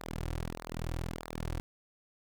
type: tone with flanger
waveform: sawtooth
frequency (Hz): 40.98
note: E1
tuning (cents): -9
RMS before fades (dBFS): -38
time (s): 0-1.6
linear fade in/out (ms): 0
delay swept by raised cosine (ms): 0.31 to 4.81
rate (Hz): 1.6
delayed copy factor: -0.9
effects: none